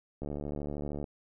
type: click train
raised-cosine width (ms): 2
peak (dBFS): -24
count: 61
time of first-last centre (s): 0.22-1.042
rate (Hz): 73
effects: none